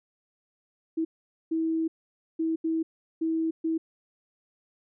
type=tone bursts at uneven times; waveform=sine; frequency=323.8 Hz; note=E4; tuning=31 cents flat; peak=-24 dBFS; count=6; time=0.97-1.05 / 1.51-1.88 / 2.39-2.56 / 2.64-2.83 / 3.21-3.51 / 3.64-3.78 s; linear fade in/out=10 ms; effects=none